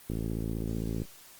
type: click train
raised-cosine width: 3 ms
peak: -20 dBFS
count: 52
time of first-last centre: 0.1-1.019 s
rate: 55.5 Hz
effects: white hiss -53 dBFS RMS until 1.39 s + Opus 24 kbps